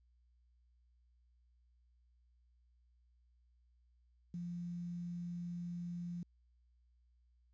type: tone with quantisation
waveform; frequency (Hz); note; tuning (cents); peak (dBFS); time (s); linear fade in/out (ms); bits
sine; 173.8; F3; -8; -40; 4.34-6.23; 2; 11
effects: added 60 Hz sine -68 dBFS peak until 7.53 s + resampled to 16000 Hz